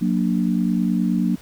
sine chord, Gb augmented, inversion none, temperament equal with one note detuned, 183.51 / 233.1 / 293.7 Hz, Gb3 / Bb3 / D4, -14 / 0 / 0 cents, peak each -20 / -21 / -25 dBFS, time 0.01-1.36 s, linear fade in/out 10 ms, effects pink hiss -47 dBFS RMS until 1.41 s

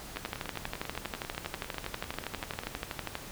two click trains, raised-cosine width 0.3 ms, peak -22 / -17 dBFS, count 26 / 38, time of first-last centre 0.16-2.635 / 0.17-3.154 s, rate 10.1 / 12.4 Hz, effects pink hiss -45 dBFS RMS until 3.31 s

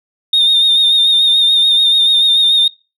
sine tone with vibrato, 3664 Hz, A#7, 31 cents flat, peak -6 dBFS, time 0.33-2.68 s, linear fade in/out 5 ms, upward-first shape sine, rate 6.9 Hz, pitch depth 37 cents each way, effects noise-tail reverb RT60 0.3 s tail -25 dB re dry + tanh soft clip ceiling -5 dBFS

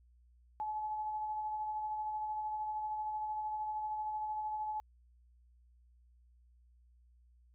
sine tone with tremolo, 856 Hz, A5, 48 cents flat, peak -34 dBFS, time 0.6-4.8 s, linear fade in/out 0 ms, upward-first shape sine, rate 13 Hz, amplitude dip 30%, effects added 60 Hz sine -62 dBFS peak until 7.54 s

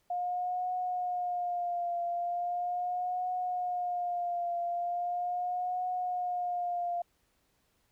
sine tone with vibrato, 711 Hz, F5, 31 cents sharp, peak -30 dBFS, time 0.1-7.02 s, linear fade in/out 5 ms, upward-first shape triangle, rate 0.39 Hz, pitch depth 47 cents each way, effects pink hiss -73 dBFS RMS until 7.91 s

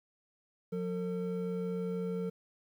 triangle tone pair together, 179.4 / 452.1 Hz, F3 / A4, +47 / +47 cents, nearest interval octave + major third, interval 1600 cents, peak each -33 / -34 dBFS, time 0.72-2.3 s, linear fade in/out 10 ms, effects 11-bit

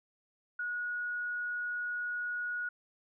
sine tone, 1454 Hz, F#6, 31 cents flat, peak -33 dBFS, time 0.59-2.69 s, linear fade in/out 5 ms, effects none

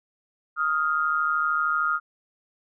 sine tone pair together, 1249.9 / 1403 Hz, D#6 / F6, +7 / +8 cents, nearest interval major second, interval 201 cents, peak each -24 dBFS, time 0.56-2 s, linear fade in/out 50 ms, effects none

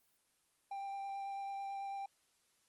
triangle tone with vibrato, 790 Hz, G5, 13 cents sharp, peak -38 dBFS, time 0.71-2.06 s, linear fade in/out 5 ms, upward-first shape sine, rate 9.1 Hz, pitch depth 10 cents each way, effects white hiss -75 dBFS RMS until 2.68 s + Opus 24 kbps

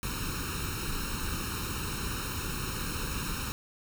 pink noise with comb filter, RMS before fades -34 dBFS, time 0.03-3.52 s, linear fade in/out 0 ms, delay 0.74 ms, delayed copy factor +0.95, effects none

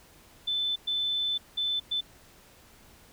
sine tone bursts at uneven times, 3520 Hz, A7, in tune, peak -26 dBFS, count 4, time 0.47-0.76 / 0.87-1.38 / 1.57-1.8 / 1.91-2.01 s, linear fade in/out 10 ms, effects pink hiss -56 dBFS RMS until 3.12 s

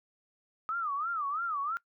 sine tone with vibrato, 1244.5 Hz, D#6, in tune, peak -30 dBFS, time 0.69-1.77 s, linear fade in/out 0 ms, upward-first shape sine, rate 3 Hz, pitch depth 200 cents each way, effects noise-tail reverb RT60 0.1 s tail -21 dB re dry

